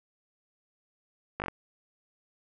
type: slowing click train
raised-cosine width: 0.5 ms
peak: -17 dBFS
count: 5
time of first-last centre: 1.4-1.483 s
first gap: 19 ms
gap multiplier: 1.06
effects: none